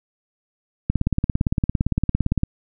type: click train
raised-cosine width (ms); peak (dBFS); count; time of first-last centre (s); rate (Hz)
5; -6; 28; 0.9-2.434; 17.6
effects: none